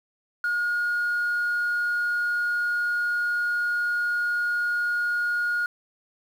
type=tone; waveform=sine; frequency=1434 Hz; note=F6; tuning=45 cents sharp; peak=-21 dBFS; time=0.44-5.66 s; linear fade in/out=2 ms; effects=tanh soft clip ceiling -19 dBFS + 8-bit